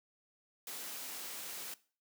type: noise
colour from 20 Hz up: white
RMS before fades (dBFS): -44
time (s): 0.67-1.74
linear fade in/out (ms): 2
effects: noise-tail reverb RT60 0.4 s tail -19 dB re dry + high-pass 200 Hz 12 dB/octave